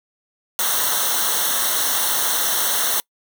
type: noise with comb filter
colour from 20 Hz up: white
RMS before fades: -20 dBFS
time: 0.59-3 s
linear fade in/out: 0 ms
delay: 0.41 ms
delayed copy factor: -0.9
effects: noise-tail reverb RT60 0.1 s tail -26 dB re dry